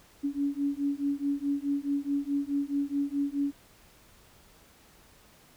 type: beating tone pair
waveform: sine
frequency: 280.6 / 285.3 Hz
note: C#4 / C#4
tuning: +21 / +50 cents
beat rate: 4.7 Hz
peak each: -30 dBFS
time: 0.23-3.52 s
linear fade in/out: 20 ms
effects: pink hiss -58 dBFS RMS until 5.56 s